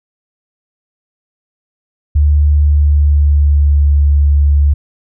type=tone with pitch glide; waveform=sine; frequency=73.7 to 72.02 Hz; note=D2 to D2; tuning=+7 to -33 cents; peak=-6 dBFS; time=2.15-4.74 s; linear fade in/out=10 ms; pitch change=-40 cents; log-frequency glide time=2.52-3.94 s; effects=none